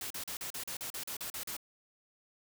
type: noise bursts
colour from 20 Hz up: white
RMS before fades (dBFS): -40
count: 12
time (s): 0.01-1.567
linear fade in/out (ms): 2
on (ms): 94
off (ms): 39
effects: none